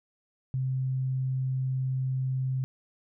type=tone; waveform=sine; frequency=130.81 Hz; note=C3; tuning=in tune; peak=-26 dBFS; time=0.54-2.64 s; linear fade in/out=0 ms; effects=none